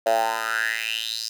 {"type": "tone with high-pass filter sweep", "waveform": "10% pulse", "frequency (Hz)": 112.3, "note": "A2", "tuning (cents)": 36, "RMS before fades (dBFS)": -25, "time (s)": [0.06, 1.29], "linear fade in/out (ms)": 5, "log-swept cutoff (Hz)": [610, 5200], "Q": 6.1, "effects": []}